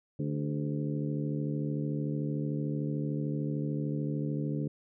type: harmonic tone with a mistuned harmonic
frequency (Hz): 73.42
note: D2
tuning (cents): 0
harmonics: 2 / 3 / 4 / 5 / 6 / 7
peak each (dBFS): -32 / -37 / -36 / -47 / -42 / -45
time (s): 0.19-4.68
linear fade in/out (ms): 5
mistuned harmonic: 6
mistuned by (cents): -69
effects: none